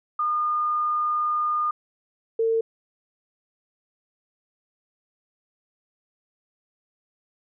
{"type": "tone pair in turn", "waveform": "sine", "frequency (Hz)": [1217, 452.1], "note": ["D#6", "A4"], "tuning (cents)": [-39, 47], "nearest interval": "octave + perfect fourth", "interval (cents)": 1714, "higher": "first", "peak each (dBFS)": [-21, -19], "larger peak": "second", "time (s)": [[0.19, 1.71], [2.39, 2.61]], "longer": "first", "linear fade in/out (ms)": 5, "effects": []}